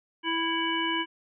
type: harmonic tone with a mistuned harmonic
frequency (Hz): 329.6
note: E4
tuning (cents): 0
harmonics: 1 / 3 / 5 / 7 / 9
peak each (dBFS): -31 / -31 / -33 / -34 / -31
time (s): 0.23-1.06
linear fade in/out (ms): 50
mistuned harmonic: 7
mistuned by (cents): -28
effects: none